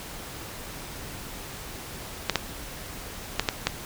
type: clicks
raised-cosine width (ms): 0.2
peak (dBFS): -4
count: 5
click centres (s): 2.297 / 2.357 / 3.396 / 3.488 / 3.67
effects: pink hiss -39 dBFS RMS until 3.85 s